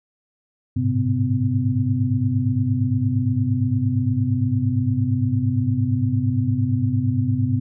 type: tone cluster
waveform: sine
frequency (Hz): 101.6 / 110.3 / 130.2 / 253.4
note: G#2 / A2 / C3 / B3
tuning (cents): -38 / +5 / -8 / +45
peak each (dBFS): -23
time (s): 0.76-7.6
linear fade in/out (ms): 10
effects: none